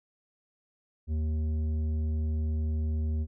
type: tone with tanh clipping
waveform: sine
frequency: 77.78 Hz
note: D#2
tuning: in tune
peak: -28 dBFS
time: 1.07-3.27 s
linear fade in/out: 50 ms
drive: 9 dB
effects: none